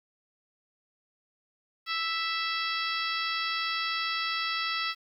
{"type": "harmonic tone", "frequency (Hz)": 659.3, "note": "E5", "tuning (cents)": 0, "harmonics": [2, 3, 4, 5, 6, 7, 8], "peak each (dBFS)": [-33, -35, -36, -37, -38, -38, -39], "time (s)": [1.86, 4.95], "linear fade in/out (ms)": 50, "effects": ["10-bit"]}